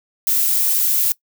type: noise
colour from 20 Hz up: violet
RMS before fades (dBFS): -17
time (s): 0.27-1.12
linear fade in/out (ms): 0
effects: noise-tail reverb RT60 0.1 s tail -21 dB re dry